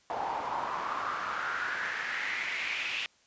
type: noise with band-pass filter sweep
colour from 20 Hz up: pink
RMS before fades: -34 dBFS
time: 0.1-3.06 s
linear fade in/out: 0 ms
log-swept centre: 790 to 2700 Hz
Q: 4.5
effects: white hiss -65 dBFS RMS until 3.26 s + resampled to 16000 Hz